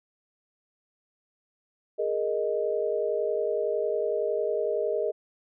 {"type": "chord", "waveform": "sine", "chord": "Ab suspended second", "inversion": "none", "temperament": "equal", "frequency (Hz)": [415.3, 466.2, 622.3], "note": ["Ab4", "Bb4", "Eb5"], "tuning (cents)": [0, 0, 0], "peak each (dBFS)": -29, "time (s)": [1.98, 5.12], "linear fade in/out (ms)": 20, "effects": []}